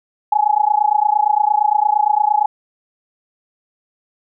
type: tone with amplitude modulation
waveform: sine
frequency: 841 Hz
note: G#5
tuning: 22 cents sharp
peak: -8 dBFS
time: 0.32-2.46 s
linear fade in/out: 5 ms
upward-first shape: sine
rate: 28.7 Hz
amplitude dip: 95%
effects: none